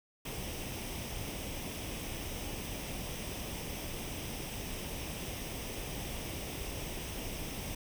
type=noise with comb filter; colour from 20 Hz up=pink; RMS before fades=-40 dBFS; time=0.25-7.75 s; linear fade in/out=5 ms; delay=0.35 ms; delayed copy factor=+0.55; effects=none